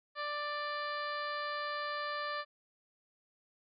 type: harmonic tone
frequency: 589 Hz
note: D5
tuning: 5 cents sharp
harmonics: 1 / 2 / 3 / 4 / 5 / 6 / 7 / 8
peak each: -42 / -38 / -41 / -50 / -52 / -51 / -49 / -51 dBFS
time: 0.15-2.45 s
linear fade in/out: 50 ms
effects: none